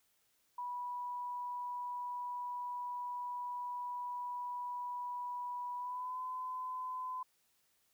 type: tone with pitch glide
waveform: sine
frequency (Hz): 980 to 1016.3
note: B5 to B5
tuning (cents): -14 to +49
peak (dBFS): -38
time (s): 0.58-7.23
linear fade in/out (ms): 5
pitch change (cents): +63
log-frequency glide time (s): 5.76-6.19
effects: white hiss -75 dBFS RMS until 7.93 s